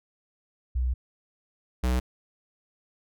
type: tone pair in turn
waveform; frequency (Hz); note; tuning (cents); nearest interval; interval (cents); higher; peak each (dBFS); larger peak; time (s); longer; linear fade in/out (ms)
sine / square; 62.5 / 62.5; B1 / B1; +21 / +21; unison; 0; neither; -23; neither; 0.75-0.94 / 1.83-2; first; 10
effects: none